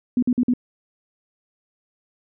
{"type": "tone bursts", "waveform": "sine", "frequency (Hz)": 246.9, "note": "B3", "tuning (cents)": 0, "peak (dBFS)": -15, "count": 4, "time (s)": [0.17, 0.537], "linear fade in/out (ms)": 2, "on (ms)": 55, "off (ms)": 49, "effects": []}